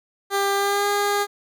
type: tone with pitch glide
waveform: 15% pulse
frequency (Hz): 397.5 to 407.3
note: G4 to G#4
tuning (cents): +24 to -34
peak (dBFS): -13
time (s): 0.3-1.27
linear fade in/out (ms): 50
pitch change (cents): +42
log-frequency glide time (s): 0.55-0.88
effects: none